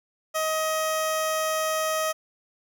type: tone with notch filter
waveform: 15% pulse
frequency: 630 Hz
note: D#5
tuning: 21 cents sharp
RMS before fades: -26 dBFS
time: 0.34-2.13 s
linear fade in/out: 20 ms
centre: 2200 Hz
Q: 1.9
effects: none